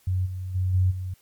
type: tone with level steps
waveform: sine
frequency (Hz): 92.5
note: F#2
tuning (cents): 0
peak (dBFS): -21 / -29 / -21 / -17 / -28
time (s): 0.07-1.14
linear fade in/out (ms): 5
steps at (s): 0.25 / 0.54 / 0.73 / 0.9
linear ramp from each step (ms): 20
effects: white hiss -61 dBFS RMS until 1.21 s + MP3 96 kbps